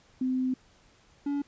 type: tone pair in turn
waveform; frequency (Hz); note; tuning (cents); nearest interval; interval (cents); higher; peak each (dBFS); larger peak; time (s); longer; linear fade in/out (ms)
sine / triangle; 257.2 / 284.9; C4 / C#4; -30 / +48; major second; 178; second; -25; neither; 0.21-0.54 / 1.26-1.42; first; 5
effects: pink hiss -61 dBFS RMS until 1.47 s + resampled to 16000 Hz